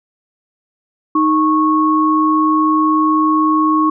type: tone pair together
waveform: sine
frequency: 311.1 / 1101 Hz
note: D#4 / C#6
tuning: 0 / -12 cents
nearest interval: octave + minor seventh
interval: 2188 cents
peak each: -13 dBFS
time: 1.15-3.9 s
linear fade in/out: 5 ms
effects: none